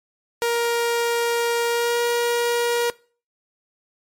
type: tone with pitch glide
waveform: sawtooth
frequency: 470.1 to 475.3 Hz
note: A#4 to A#4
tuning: +15 to +34 cents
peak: -15 dBFS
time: 0.42-2.9 s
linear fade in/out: 0 ms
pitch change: +19 cents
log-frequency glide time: 1.67-2 s
effects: noise-tail reverb RT60 0.4 s tail -22 dB re dry + MP3 64 kbps